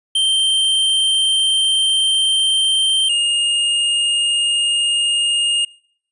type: tone pair in turn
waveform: square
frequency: 3136 / 2838 Hz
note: G7 / F7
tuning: 0 / +27 cents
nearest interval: major second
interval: 173 cents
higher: first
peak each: -14 / -15 dBFS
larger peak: first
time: 0.15-3.09 / 3.09-5.65 s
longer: first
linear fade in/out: 5 ms
effects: noise-tail reverb RT60 0.6 s tail -24 dB re dry + resampled to 24000 Hz